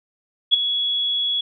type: tone with ADSR envelope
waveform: sine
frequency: 3365 Hz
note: G#7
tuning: 22 cents sharp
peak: -8 dBFS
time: 0.51-1.41 s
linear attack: 28 ms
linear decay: 12 ms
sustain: -11 dB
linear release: 6 ms
effects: none